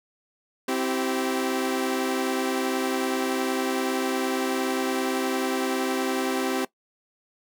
sawtooth chord, C major, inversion none, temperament equal with one note detuned, 261.6 / 329.6 / 387 Hz, C4 / E4 / G4, 0 / 0 / -22 cents, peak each -23 / -28 / -24 dBFS, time 0.68-6.65 s, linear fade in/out 5 ms, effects noise-tail reverb RT60 0.1 s tail -19 dB re dry

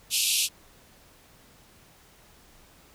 pink band-pass noise, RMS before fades -25 dBFS, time 0.1-0.49 s, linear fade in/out 50 ms, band 2500 to 13000 Hz, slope 96 dB/octave, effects pink hiss -56 dBFS RMS until 2.94 s

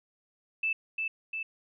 sine tone with echo, 2637 Hz, E7, in tune, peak -26 dBFS, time 0.63-0.73 s, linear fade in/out 5 ms, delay 350 ms, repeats 2, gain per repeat -3 dB, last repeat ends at 1.43 s, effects none

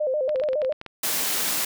sine tone with vibrato, 561 Hz, C#5, 21 cents sharp, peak -21 dBFS, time 0-0.73 s, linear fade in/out 10 ms, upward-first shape square, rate 7.2 Hz, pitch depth 130 cents each way
clicks, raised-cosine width 0.3 ms, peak -21 dBFS, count 11, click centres 0.293 / 0.359 / 0.399 / 0.437 / 0.488 / 0.532 / 0.618 / 0.648 / 0.724 / 0.814 / 0.863 s
white high-pass noise, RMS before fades -25 dBFS, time 1.03-1.65 s, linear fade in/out 5 ms, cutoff 150 Hz, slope 24 dB/octave
effects none

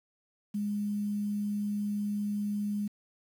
sine tone with quantisation, 206.1 Hz, G#3, 13 cents flat, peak -29 dBFS, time 0.54-2.88 s, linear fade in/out 10 ms, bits 9, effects none

